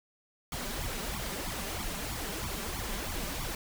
pink noise with flanger, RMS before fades -36 dBFS, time 0.52-3.55 s, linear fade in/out 2 ms, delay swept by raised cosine 0.88 to 5.18 ms, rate 3.1 Hz, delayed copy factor +0.95, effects none

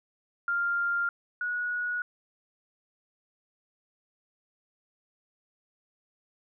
sine tone pair in turn, 1396.9 / 1458.9 Hz, F6 / F#6, 0 / -25 cents, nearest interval minor second, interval 75 cents, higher second, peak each -25 / -28 dBFS, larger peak first, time 0.48-1.09 / 1.41-2.02 s, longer neither, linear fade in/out 2 ms, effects none

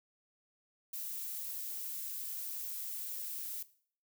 violet noise, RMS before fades -41 dBFS, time 0.93-3.63 s, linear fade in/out 5 ms, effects noise-tail reverb RT60 0.5 s tail -17 dB re dry

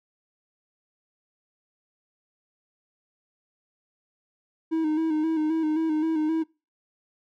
triangle tone with vibrato, 315.2 Hz, D#4, 23 cents sharp, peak -20 dBFS, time 4.71-6.44 s, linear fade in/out 20 ms, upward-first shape square, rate 3.8 Hz, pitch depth 41 cents each way, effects noise-tail reverb RT60 0.3 s tail -25 dB re dry

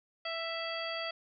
harmonic tone with a mistuned harmonic, 659.3 Hz, E5, in tune, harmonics 1 / 2 / 3 / 4 / 5 / 7, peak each -39 / -42 / -42 / -44 / -42 / -43 dBFS, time 0.25-1.11 s, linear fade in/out 5 ms, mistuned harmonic 2, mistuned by +16 cents, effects none

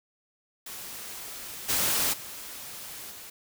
white noise with level steps, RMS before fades -40 / -26 / -41 / -44 dBFS, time 0.66-3.3 s, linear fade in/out 5 ms, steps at 1.68 / 2.12 / 3.1 s, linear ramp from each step 20 ms, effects none

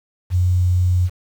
sine tone, 90.3 Hz, F#2, 42 cents flat, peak -13 dBFS, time 0.3-1.1 s, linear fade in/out 50 ms, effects 7-bit

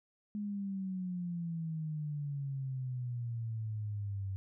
sine exponential sweep, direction down, 209.5 to 95.5 Hz, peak -35 dBFS, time 0.35-4.36 s, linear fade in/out 0 ms, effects none

